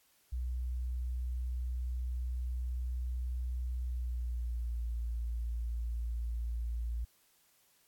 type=tone with pitch glide; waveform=sine; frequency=61.74 to 57.94 Hz; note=B1 to A#1; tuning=0 to -10 cents; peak=-33 dBFS; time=0.32-7.05 s; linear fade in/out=10 ms; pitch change=-110 cents; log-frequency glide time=3.82-4.87 s; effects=white hiss -69 dBFS RMS until 7.87 s + AAC 64 kbps